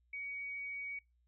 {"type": "tone", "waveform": "sine", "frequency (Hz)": 2253, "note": "C#7", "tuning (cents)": 28, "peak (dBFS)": -40, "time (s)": [0.13, 0.99], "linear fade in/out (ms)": 5, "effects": ["noise-tail reverb RT60 0.2 s tail -23 dB re dry", "added 60 Hz sine -70 dBFS peak until 1.27 s"]}